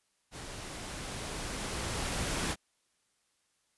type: noise with level ramp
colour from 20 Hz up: pink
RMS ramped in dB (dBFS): -44 to -32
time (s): 0.31-2.56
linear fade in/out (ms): 50
effects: white hiss -75 dBFS RMS until 3.77 s + resampled to 24000 Hz